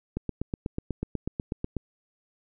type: click train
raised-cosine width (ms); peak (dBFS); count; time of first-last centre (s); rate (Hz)
3; -16; 14; 0.17-1.767; 8.14
effects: none